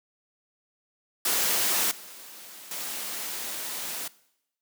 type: noise with level steps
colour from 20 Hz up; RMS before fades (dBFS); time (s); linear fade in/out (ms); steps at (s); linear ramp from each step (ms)
white; -25 / -45 / -34; 1.25-4.08; 5; 1.91 / 2.71; 2
effects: noise-tail reverb RT60 0.8 s tail -20 dB re dry + high-pass 200 Hz 12 dB/octave